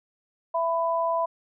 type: tone pair together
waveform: sine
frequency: 665.4 / 997 Hz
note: E5 / B5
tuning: +16 / +16 cents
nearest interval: perfect fifth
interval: 700 cents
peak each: -25 dBFS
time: 0.54-1.26 s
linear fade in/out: 10 ms
effects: none